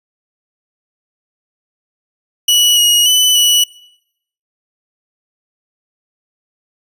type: tone with pitch steps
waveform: sawtooth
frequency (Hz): 2939 / 2890 / 2995 / 2946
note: F#7 / F#7 / F#7 / F#7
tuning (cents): -12 / -41 / +20 / -8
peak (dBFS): -5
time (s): 2.48-3.64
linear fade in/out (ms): 5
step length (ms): 290
effects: noise-tail reverb RT60 0.8 s tail -23 dB re dry + resampled to 32000 Hz